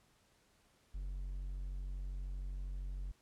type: tone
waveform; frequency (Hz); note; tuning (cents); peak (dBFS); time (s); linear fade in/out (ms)
triangle; 46.41; F#1; +6; -37; 0.94-3.12; 10
effects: pink hiss -71 dBFS RMS until 3.21 s + low-pass 11000 Hz 12 dB/octave